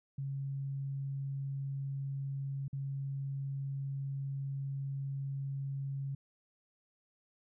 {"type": "tone with dropouts", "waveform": "sine", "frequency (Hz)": 137.5, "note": "C#3", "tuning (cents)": -14, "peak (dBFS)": -35, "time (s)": [0.18, 6.15], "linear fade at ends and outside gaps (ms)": 5, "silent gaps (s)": [2.681, 2.729], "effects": []}